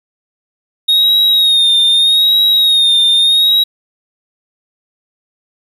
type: tone with vibrato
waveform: triangle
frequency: 3729 Hz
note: A#7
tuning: in tune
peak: -6 dBFS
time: 0.88-3.64 s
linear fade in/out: 10 ms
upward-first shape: sine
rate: 0.81 Hz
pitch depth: 55 cents each way
effects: 7-bit